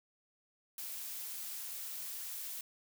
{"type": "noise", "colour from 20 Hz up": "blue", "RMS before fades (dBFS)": -43, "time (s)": [0.78, 2.61], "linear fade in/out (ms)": 2, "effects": []}